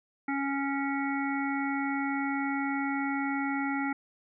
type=harmonic tone; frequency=277.2 Hz; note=C#4; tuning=in tune; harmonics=1 / 3 / 5 / 7 / 8; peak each=-30 / -35 / -37 / -38 / -39 dBFS; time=0.28-3.93 s; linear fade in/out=5 ms; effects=none